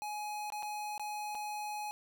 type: tone with dropouts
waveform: square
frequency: 840 Hz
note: G#5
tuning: 19 cents sharp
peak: -38 dBFS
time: 0.02-1.91 s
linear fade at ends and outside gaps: 0 ms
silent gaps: 0.502-0.522 / 0.625-0.63 / 0.979-0.996 / 1.348-1.352 s
effects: none